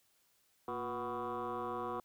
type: tone with frequency modulation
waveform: sine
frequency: 740 Hz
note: F#5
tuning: in tune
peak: -35 dBFS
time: 0.68-2 s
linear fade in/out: 2 ms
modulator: 127 Hz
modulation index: 3.8
effects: tanh soft clip ceiling -33 dBFS + white hiss -73 dBFS RMS until 2.04 s